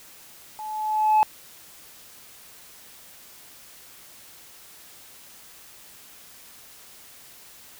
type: tone with level ramp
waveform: sine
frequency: 860 Hz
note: A5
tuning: 40 cents flat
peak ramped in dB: -33 to -11 dBFS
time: 0.59-1.23 s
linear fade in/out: 0 ms
effects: tanh soft clip ceiling -13 dBFS + white hiss -48 dBFS RMS until 7.79 s